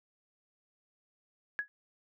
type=tone with exponential decay; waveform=sine; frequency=1675 Hz; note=G#6; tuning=14 cents sharp; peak=-26 dBFS; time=1.59-1.68 s; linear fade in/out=0 ms; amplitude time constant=19 ms; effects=none